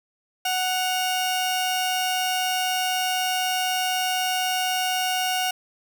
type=tone pair together; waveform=sawtooth; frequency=740 / 2812 Hz; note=F#5 / F7; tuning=0 / +11 cents; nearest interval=octave + major seventh; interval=2311 cents; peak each=-20 / -24 dBFS; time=0.45-5.51 s; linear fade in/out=5 ms; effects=none